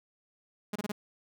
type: tone bursts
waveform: sawtooth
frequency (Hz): 207.7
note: G#3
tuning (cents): 0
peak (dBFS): -28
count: 4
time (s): 0.73-0.919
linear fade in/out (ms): 5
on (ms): 27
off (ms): 27
effects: none